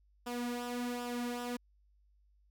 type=tone with flanger; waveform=sawtooth; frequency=242.9 Hz; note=B3; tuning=29 cents flat; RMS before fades=-38 dBFS; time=0.26-1.57 s; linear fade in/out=10 ms; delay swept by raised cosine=0.47 to 3.67 ms; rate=1.3 Hz; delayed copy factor=-0.6; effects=added 50 Hz sine -65 dBFS peak until 2.5 s